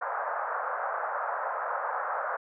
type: band-pass noise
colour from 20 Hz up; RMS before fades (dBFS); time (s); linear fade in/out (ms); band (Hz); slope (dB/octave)
white; -32; 0.01-2.37; 10; 530 to 1500; 48
effects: none